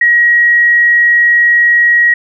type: tone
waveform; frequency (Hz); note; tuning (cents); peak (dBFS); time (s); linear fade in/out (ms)
sine; 1900; A#6; +33; -5; 0.01-2.14; 5
effects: none